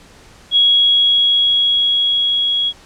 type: tone with level ramp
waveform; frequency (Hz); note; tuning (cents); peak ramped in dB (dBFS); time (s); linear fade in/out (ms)
sine; 3322; G#7; 0; -8 to -14; 0.51-2.73; 50
effects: pink hiss -44 dBFS RMS until 2.85 s + low-pass 8000 Hz 12 dB/octave